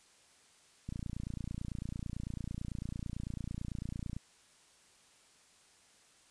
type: click train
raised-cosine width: 5 ms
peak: -27 dBFS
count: 96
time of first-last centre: 0.89-4.166 s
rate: 29 Hz
effects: white hiss -64 dBFS RMS until 6.3 s + resampled to 22050 Hz